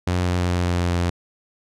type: tone with pitch glide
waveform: sawtooth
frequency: 89.6 to 87.25 Hz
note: F2 to F2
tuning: +45 to -1 cents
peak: -15 dBFS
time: 0.07-1.1 s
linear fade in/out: 5 ms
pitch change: -46 cents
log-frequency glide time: 0.25-0.98 s
effects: low-pass 8000 Hz 12 dB/octave